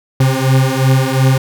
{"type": "beating tone pair", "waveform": "40% pulse", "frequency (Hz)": [130.81, 133.61], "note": ["C3", "C3"], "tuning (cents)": [0, 37], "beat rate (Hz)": 2.8, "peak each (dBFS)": -12, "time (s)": [0.2, 1.38], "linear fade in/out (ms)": 5, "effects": []}